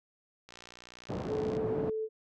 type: click train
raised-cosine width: 0.2 ms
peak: -32 dBFS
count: 66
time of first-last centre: 0.49-1.568 s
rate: 60.3 Hz
type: band-pass noise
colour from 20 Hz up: pink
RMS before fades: -36 dBFS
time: 1.09-1.9 s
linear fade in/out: 5 ms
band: 130 to 560 Hz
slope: 12 dB/octave
type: tone with pitch glide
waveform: sine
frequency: 431.7 to 438 Hz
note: A4 to A4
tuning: -33 to -8 cents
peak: -31 dBFS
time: 1.26-2.09 s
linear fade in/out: 50 ms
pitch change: +25 cents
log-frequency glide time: 1.38-1.58 s
effects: none